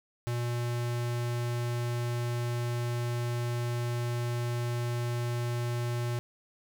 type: tone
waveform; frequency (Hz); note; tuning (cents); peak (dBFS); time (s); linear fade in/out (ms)
square; 120; B2; -49; -30; 0.27-6.19; 0
effects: none